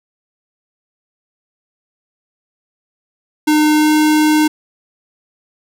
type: tone with pitch glide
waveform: square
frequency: 304.2 to 306 Hz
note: D#4 to D#4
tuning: -39 to -29 cents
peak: -10 dBFS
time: 3.47-4.48 s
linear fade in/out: 10 ms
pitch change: +10 cents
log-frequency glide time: 3.75-3.91 s
effects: none